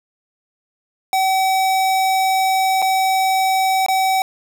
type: tone with dropouts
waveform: square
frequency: 762 Hz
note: G5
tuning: 49 cents flat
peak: -15 dBFS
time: 1.13-4.22 s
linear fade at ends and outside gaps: 1 ms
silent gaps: 2.819-2.824 / 3.863-3.884 s
effects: none